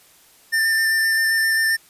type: tone with vibrato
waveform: square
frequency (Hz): 1790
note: A6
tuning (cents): +29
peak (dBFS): -17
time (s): 0.52-1.77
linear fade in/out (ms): 20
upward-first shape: square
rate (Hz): 7.6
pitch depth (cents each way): 10
effects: white hiss -52 dBFS RMS until 1.89 s + resampled to 32000 Hz